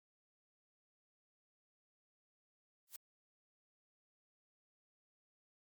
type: noise with exponential growth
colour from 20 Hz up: blue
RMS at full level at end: -43 dBFS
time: 2.87-2.96 s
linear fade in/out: 2 ms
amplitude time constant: 19 ms
effects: MP3 96 kbps